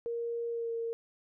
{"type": "tone with pitch glide", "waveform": "sine", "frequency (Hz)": [468, 460.5], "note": ["A#4", "A#4"], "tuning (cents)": [7, -21], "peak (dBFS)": -32, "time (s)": [0.06, 0.93], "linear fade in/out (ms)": 0, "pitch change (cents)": -28, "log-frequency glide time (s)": [0.49, 0.72], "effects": []}